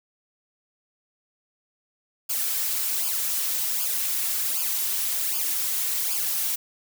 blue noise with flanger, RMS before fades -26 dBFS, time 2.29-6.56 s, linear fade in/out 10 ms, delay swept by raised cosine 0.51 to 5.11 ms, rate 1.3 Hz, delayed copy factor -0.85, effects none

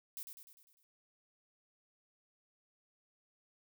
violet noise with echo, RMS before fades -44 dBFS, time 0.17-0.23 s, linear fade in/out 0 ms, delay 100 ms, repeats 6, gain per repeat -5 dB, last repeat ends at 0.83 s, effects none

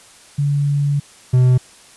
sine / triangle tone pair in turn, 143.3 / 126.55 Hz, D3 / B2, -42 / +43 cents, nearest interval major second, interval 215 cents, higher first, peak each -14 / -7 dBFS, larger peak second, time 0.38-1 / 1.33-1.58 s, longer first, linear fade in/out 10 ms, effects white hiss -45 dBFS RMS until 1.96 s + resampled to 24000 Hz

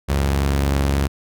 sawtooth tone pair together, 69.3 / 92.64 Hz, C#2 / F#2, 0 / +3 cents, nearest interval perfect fourth, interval 503 cents, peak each -13 / -23 dBFS, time 0.08-1.08 s, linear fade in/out 20 ms, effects none

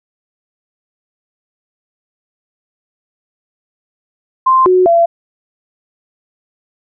sine tone with pitch steps, 1045 / 367.4 / 678 Hz, C6 / F#4 / E5, -2 / -12 / +49 cents, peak -6 dBFS, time 4.46-5.06 s, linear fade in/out 10 ms, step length 200 ms, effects none

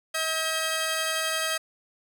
10% pulse tone pair together, 639 / 1603.2 Hz, D#5 / G6, +46 / +38 cents, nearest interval octave + major third, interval 1592 cents, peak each -19 / -21 dBFS, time 0.14-1.58 s, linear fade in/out 10 ms, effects none

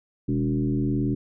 sine tone with frequency modulation, 206.8 Hz, G#3, 7 cents flat, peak -21 dBFS, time 0.28-1.15 s, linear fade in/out 10 ms, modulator 78.8 Hz, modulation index 1.6, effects none

